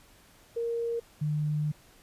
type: tone pair in turn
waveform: sine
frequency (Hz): 466.2 / 150.62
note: A#4 / D3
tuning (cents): 0 / +44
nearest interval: octave + minor sixth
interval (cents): 1956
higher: first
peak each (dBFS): -28 / -26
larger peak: second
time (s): 0.56-1 / 1.21-1.72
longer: second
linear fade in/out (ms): 10
effects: pink hiss -58 dBFS RMS until 2.02 s + resampled to 32000 Hz